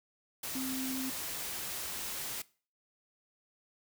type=tone in noise; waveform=sine; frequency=261.6 Hz; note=C4; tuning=in tune; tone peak=-35 dBFS; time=0.55-1.1 s; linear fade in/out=5 ms; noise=white; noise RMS=-39 dBFS; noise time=0.43-2.42 s; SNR=+1 dB; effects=noise-tail reverb RT60 0.4 s tail -21 dB re dry